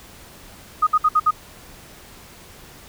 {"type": "tone bursts", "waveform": "sine", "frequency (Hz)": 1244.5, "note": "D#6", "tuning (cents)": 0, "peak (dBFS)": -12, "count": 5, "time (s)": [0.82, 1.31], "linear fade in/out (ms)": 10, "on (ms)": 50, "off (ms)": 60, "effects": ["pink hiss -44 dBFS RMS until 2.88 s"]}